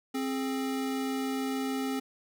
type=tone pair together; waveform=square; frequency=265.3 / 420 Hz; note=C4 / G#4; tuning=+24 / +19 cents; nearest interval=minor sixth; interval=795 cents; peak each=-31 / -38 dBFS; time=0.14-2 s; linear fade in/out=10 ms; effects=none